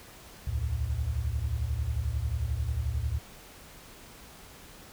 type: tone cluster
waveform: sine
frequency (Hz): 66.5 / 77.7 / 112.4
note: C2 / D#2 / A2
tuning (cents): +29 / -2 / +37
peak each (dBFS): -32 / -31 / -33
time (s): 0.47-3.19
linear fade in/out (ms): 5
effects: pink hiss -50 dBFS RMS until 4.92 s